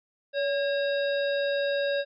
harmonic tone with a mistuned harmonic, 542 Hz, C#5, 39 cents flat, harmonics 1 / 3 / 5 / 7 / 9, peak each -25 / -33 / -41 / -37 / -46 dBFS, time 0.33-2.05 s, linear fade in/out 50 ms, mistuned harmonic 1, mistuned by +74 cents, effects none

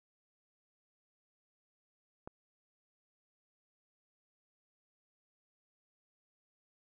click, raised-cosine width 1 ms, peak -30 dBFS, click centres 2.275 s, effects none

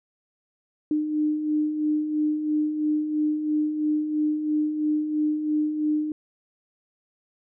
sine beating tone pair, 301 / 304 Hz, D4 / D#4, +43 / -40 cents, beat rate 3 Hz, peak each -31 / -22 dBFS, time 0.91-6.12 s, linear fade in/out 2 ms, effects none

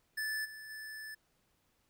square tone with level steps, 1746 Hz, A6, 14 cents flat, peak -35 / -47 / -44 dBFS, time 0.17-1.15 s, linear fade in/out 10 ms, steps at 0.44 / 0.69 s, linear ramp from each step 20 ms, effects pink hiss -75 dBFS RMS until 1.89 s

